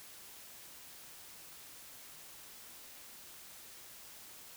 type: silence
effects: white hiss -53 dBFS RMS until 4.56 s